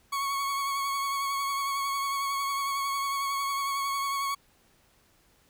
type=tone with vibrato; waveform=40% pulse; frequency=1108.7 Hz; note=C#6; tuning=in tune; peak=-27 dBFS; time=0.12-4.35 s; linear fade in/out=10 ms; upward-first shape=triangle; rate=11 Hz; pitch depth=29 cents each way; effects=pink hiss -64 dBFS RMS until 5.49 s